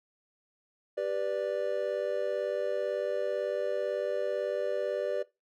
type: chord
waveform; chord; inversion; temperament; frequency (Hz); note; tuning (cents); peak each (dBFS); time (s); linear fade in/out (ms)
triangle; G major; none; just; 392 / 490 / 588; G4 / B4 / D5; 0 / -14 / +2; -34 / -32 / -29; 0.97-5.23; 10
effects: noise-tail reverb RT60 0.2 s tail -17 dB re dry